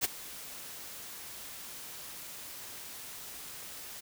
white noise with ADSR envelope, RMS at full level -27 dBFS, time 0.01-4.01 s, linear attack 33 ms, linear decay 22 ms, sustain -18 dB, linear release 16 ms, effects none

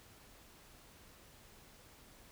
silence, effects pink hiss -60 dBFS RMS until 2.31 s

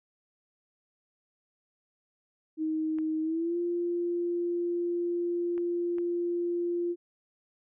sine tone with pitch glide, 314.6 to 347.1 Hz, D#4 to F4, +19 to -11 cents, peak -27 dBFS, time 2.57-6.96 s, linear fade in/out 50 ms, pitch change +170 cents, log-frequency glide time 3.22-3.57 s
clicks, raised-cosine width 0.5 ms, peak -33 dBFS, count 3, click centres 2.986 / 5.579 / 5.984 s
effects none

